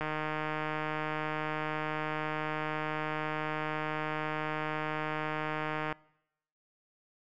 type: click train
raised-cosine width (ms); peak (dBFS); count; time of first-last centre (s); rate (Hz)
0.5; -19; 912; 0.01-5.926; 154
effects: noise-tail reverb RT60 0.8 s tail -23 dB re dry